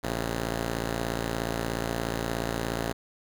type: tone pair together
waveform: 5% pulse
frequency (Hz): 56.89 / 136.1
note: A#1 / C#3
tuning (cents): -42 / -31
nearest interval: octave + minor third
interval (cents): 1511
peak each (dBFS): -18 / -24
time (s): 0.03-2.93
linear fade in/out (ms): 10
effects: none